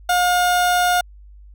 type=tone; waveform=30% pulse; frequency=715 Hz; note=F5; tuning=41 cents sharp; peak=-12 dBFS; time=0.09-1.01 s; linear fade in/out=5 ms; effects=added 50 Hz sine -40 dBFS peak until 1.54 s